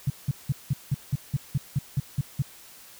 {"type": "tone bursts", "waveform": "sine", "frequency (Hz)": 136.8, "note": "C#3", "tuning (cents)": -23, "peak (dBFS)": -20, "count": 12, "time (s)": [0.07, 2.422], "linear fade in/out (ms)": 5, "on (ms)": 31, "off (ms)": 180, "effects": ["white hiss -49 dBFS RMS until 2.99 s"]}